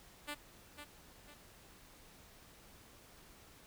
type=tone with echo; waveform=5% pulse; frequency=293.7 Hz; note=D4; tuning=in tune; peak=-29 dBFS; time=0.27-0.35 s; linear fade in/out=20 ms; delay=500 ms; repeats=2; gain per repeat=-8 dB; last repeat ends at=1.35 s; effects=pink hiss -60 dBFS RMS until 3.66 s